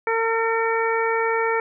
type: harmonic tone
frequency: 453.7 Hz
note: A#4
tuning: 47 cents flat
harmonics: 1 / 2 / 3 / 4 / 5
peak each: -22 / -25 / -27 / -28 / -29 dBFS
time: 0.07-1.6 s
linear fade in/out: 2 ms
effects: none